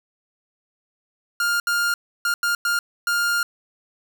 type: tone bursts at uneven times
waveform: 45% pulse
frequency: 1407 Hz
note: F6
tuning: 12 cents sharp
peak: -19 dBFS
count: 6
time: 1.4-1.6 / 1.67-1.94 / 2.25-2.34 / 2.43-2.55 / 2.65-2.79 / 3.07-3.43 s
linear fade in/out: 2 ms
effects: none